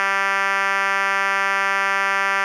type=tone with band-pass filter; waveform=5% pulse; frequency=196 Hz; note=G3; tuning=in tune; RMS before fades=-20 dBFS; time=0-2.44 s; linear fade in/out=0 ms; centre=1600 Hz; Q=1.3; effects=none